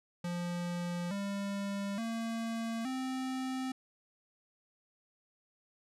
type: tone with pitch steps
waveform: square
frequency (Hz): 174.7 / 199.52 / 227.9 / 260.2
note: F3 / G3 / A#3 / C4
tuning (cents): +1 / +31 / -39 / -9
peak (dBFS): -35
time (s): 0.24-3.72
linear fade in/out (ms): 5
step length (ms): 870
effects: low-pass 10000 Hz 12 dB/octave